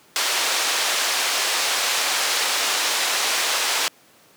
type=band-pass noise; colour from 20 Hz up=white; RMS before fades=-22 dBFS; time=0.16-3.88 s; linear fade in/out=0 ms; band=510 to 5800 Hz; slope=12 dB/octave; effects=pink hiss -53 dBFS RMS until 4.36 s + high-pass 200 Hz 12 dB/octave